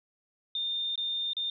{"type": "tone with dropouts", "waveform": "sine", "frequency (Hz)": 3622, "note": "A7", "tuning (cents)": 49, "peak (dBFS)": -29, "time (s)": [0.55, 1.5], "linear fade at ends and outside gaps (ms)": 2, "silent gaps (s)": [[0.957, 0.977], [1.333, 1.367]], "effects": []}